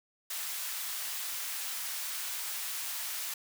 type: high-pass noise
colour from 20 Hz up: white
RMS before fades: -37 dBFS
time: 0.3-3.34 s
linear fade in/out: 5 ms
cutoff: 1000 Hz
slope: 12 dB/octave
effects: none